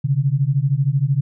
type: beating tone pair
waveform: sine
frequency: 131.9 / 144.9 Hz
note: C3 / D3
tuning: +14 / -23 cents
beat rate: 13 Hz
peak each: -18 dBFS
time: 0.04-1.21 s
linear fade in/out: 10 ms
effects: none